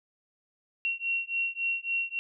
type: beating tone pair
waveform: sine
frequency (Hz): 2734 / 2737.6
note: F7 / F7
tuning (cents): -37 / -35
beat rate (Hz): 3.6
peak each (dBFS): -31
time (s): 0.85-2.19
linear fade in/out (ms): 0
effects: none